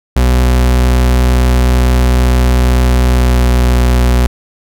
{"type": "tone with pitch glide", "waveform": "40% pulse", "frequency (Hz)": [62.2, 61.56], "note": ["B1", "B1"], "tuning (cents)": [13, -5], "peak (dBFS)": -6, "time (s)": [0.16, 4.27], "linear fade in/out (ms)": 5, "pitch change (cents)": -18, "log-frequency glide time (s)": [3.17, 3.44], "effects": []}